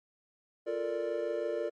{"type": "chord", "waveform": "triangle", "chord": "Bb major seventh", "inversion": "second", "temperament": "equal", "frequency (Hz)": [349.2, 440, 466.2, 587.3], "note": ["F4", "A4", "Bb4", "D5"], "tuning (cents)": [0, 0, 0, 0], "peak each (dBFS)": [-36, -36, -34, -33], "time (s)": [0.66, 1.7], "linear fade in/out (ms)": 20, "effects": ["MP3 48 kbps"]}